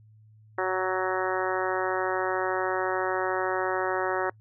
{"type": "harmonic tone", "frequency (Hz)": 186.3, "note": "F#3", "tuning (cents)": 12, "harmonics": [2, 3, 4, 5, 6, 7, 8, 9, 10], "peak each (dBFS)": [-30, -32, -33, -34, -35, -35, -36, -37, -37], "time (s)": [0.58, 4.3], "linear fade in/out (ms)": 5, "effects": ["noise-tail reverb RT60 0.1 s tail -26 dB re dry", "added 108 Hz sine -52 dBFS peak until 4.4 s"]}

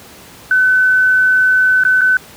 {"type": "tone with dropouts", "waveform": "sine", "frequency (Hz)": 1512, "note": "F#6", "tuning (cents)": 37, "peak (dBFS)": -8, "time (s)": [0.51, 2.17], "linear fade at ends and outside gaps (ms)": 2, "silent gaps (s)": [[1.837, 1.85], [2.01, 2.015]], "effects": ["pink hiss -38 dBFS RMS until 2.36 s", "high-pass 80 Hz 12 dB/octave"]}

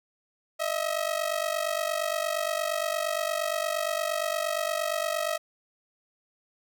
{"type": "ring-modulated tone", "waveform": "sawtooth", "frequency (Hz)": 639, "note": "D#5", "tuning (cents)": 46, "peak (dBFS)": -20, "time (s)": [0.59, 5.38], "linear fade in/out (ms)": 20, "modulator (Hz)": 24.3, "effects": []}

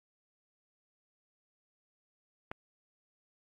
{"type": "click", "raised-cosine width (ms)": 0.5, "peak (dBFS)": -23, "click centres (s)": 2.515, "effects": ["AAC 64 kbps"]}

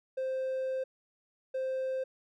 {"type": "tone pair in turn", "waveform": "triangle", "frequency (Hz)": [523.3, 523.3], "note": ["C5", "C5"], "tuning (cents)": [0, 0], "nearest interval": "unison", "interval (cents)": 0, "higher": "neither", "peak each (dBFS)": -28, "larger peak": "neither", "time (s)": [[0.17, 0.84], [1.54, 2.04]], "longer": "first", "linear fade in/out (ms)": 10, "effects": ["tanh soft clip ceiling -24 dBFS"]}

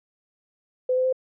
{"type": "tone with pitch steps", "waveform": "sine", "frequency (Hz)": [508, 512.7, 517.5], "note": ["B4", "C5", "C5"], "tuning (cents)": [49, -35, -19], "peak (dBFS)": -19, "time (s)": [0.89, 1.127], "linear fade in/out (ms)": 5, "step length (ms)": 79, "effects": []}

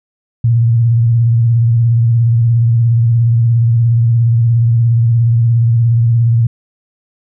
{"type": "tone with vibrato", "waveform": "sine", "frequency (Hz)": 116.54, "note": "A#2", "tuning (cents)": 0, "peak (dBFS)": -7, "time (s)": [0.44, 6.47], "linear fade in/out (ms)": 5, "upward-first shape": "sine", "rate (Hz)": 17, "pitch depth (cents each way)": 57, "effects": []}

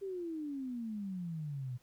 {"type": "exponential sweep", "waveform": "sine", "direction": "down", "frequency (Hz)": [400.6, 120.8], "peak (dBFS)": -37, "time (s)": [0.01, 1.78], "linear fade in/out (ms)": 20, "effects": ["pink hiss -70 dBFS RMS until 1.82 s"]}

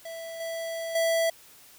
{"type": "tone with level steps", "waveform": "square", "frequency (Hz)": 660, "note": "E5", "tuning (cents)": 2, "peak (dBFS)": [-37, -32, -23], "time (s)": [0.05, 1.3], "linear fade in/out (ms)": 5, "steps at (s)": [0.4, 0.95], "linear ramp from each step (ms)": 5, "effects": ["white hiss -53 dBFS RMS until 1.78 s"]}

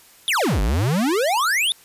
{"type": "exponential two-way sweep", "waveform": "square", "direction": "down then up", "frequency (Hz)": [3724, 45.78, 3724], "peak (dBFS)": -18, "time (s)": [0.28, 1.72], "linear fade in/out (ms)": 0, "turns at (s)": 0.61, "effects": ["white hiss -50 dBFS RMS until 1.84 s", "resampled to 32000 Hz"]}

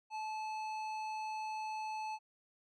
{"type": "tone with tanh clipping", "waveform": "triangle", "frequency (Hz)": 867, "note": "A5", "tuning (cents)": -26, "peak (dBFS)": -40, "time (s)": [0.1, 2.19], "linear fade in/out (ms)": 50, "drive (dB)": 17, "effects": []}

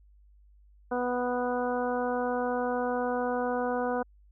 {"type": "harmonic tone", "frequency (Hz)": 246.9, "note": "B3", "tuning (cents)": 0, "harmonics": [1, 2, 3, 4, 5, 6], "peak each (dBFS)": [-33, -30, -33, -37, -40, -39], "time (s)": [0.91, 4.03], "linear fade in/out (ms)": 10, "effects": ["added 50 Hz sine -55 dBFS peak until 4.31 s"]}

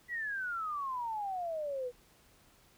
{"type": "exponential sweep", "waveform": "sine", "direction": "down", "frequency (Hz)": [1975, 480.6], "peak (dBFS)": -34, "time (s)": [0.08, 1.92], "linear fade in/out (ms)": 50, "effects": ["pink hiss -64 dBFS RMS until 2.77 s"]}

